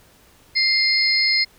sine tone cluster, 2097 / 4274 / 5080 Hz, C7 / C8 / D#8, +3 / +36 / +35 cents, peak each -20 dBFS, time 0.55-1.45 s, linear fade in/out 20 ms, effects pink hiss -53 dBFS RMS until 1.58 s

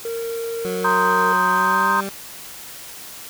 triangle tone, 460.9 Hz, A#4, 20 cents flat, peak -22 dBFS, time 0.05-1.33 s, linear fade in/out 2 ms
20% pulse tone with pitch glide, 183.9 to 195.96 Hz, F#3 to G3, -10 to 0 cents, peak -21 dBFS, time 0.65-2.09 s, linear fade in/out 0 ms, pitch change +110 cents, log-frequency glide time 1.5-1.97 s
sine chord, C minor seventh, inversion third, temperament equal, 932.3 / 1046.5 / 1244.5 / 1568 Hz, Bb5 / C6 / Eb6 / G6, 0 / 0 / 0 / 0 cents, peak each -21 / -20 / -22 / -21 dBFS, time 0.84-2.01 s, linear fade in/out 10 ms
effects white hiss -37 dBFS RMS until 3.29 s

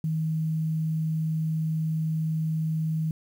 sine tone with quantisation, 158.5 Hz, D#3, 32 cents sharp, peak -24 dBFS, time 0.04-3.11 s, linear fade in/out 2 ms, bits 9, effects none

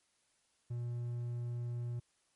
triangle tone, 120 Hz, B2, 49 cents flat, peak -34 dBFS, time 0.7-2 s, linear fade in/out 10 ms, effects white hiss -75 dBFS RMS until 2.35 s + MP3 48 kbps

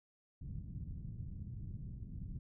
white low-pass noise, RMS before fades -45 dBFS, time 0.41-2.39 s, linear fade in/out 5 ms, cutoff 160 Hz, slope 24 dB/octave, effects none

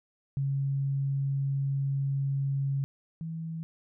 sine tone pair in turn, 137.8 / 162.69 Hz, C#3 / E3, -10 / -22 cents, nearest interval minor third, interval 288 cents, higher second, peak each -26 / -33 dBFS, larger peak first, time 0.37-2.84 / 3.21-3.63 s, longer first, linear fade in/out 0 ms, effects none

